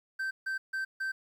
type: tone bursts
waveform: triangle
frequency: 1555 Hz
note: G6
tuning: 14 cents flat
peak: -29 dBFS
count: 4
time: 0.19-1.12 s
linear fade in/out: 10 ms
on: 120 ms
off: 150 ms
effects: 11-bit